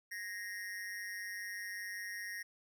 square tone with amplitude modulation, 1864.7 Hz, A#6, in tune, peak -38 dBFS, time 0.11-2.43 s, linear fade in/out 10 ms, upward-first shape sine, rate 195 Hz, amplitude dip 80%, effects 13-bit

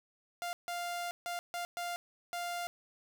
sawtooth tone bursts at uneven times, 698.5 Hz, F5, in tune, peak -32 dBFS, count 6, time 0.42-0.53 / 0.68-1.11 / 1.26-1.39 / 1.54-1.65 / 1.77-1.96 / 2.33-2.67 s, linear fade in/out 0 ms, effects none

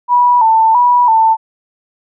sine tone with vibrato, 932.3 Hz, A#5, in tune, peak -6 dBFS, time 0.08-1.37 s, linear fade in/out 50 ms, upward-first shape square, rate 1.5 Hz, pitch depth 78 cents each way, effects none

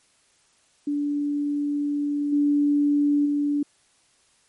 sine tone with level steps, 290 Hz, D4, 22 cents flat, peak -22 / -17 / -20 dBFS, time 0.87-3.63 s, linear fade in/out 5 ms, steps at 2.32 / 3.25 s, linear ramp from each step 10 ms, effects white hiss -62 dBFS RMS until 4.48 s + MP3 48 kbps

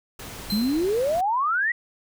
pink noise, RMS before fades -38 dBFS, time 0.19-1.21 s, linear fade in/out 5 ms
45% pulse tone with exponential decay, 4100 Hz, C8, 36 cents flat, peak -25 dBFS, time 0.5-1.1 s, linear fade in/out 2 ms, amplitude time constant 130 ms
sine exponential sweep, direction up, 196 to 1975.5 Hz, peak -20 dBFS, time 0.52-1.72 s, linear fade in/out 5 ms
effects none

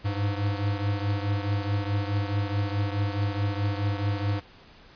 square beating tone pair, 100.1 / 104.8 Hz, G2 / G#2, +37 / +16 cents, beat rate 4.7 Hz, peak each -27 / -31 dBFS, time 0.04-4.41 s, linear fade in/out 20 ms, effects pink hiss -52 dBFS RMS until 4.95 s + resampled to 11025 Hz

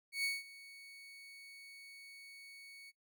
30% pulse tone with ADSR envelope, 2225 Hz, C#7, 6 cents sharp, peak -30 dBFS, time 0.12-2.92 s, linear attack 120 ms, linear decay 190 ms, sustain -20 dB, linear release 32 ms, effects noise-tail reverb RT60 0.1 s tail -20 dB re dry

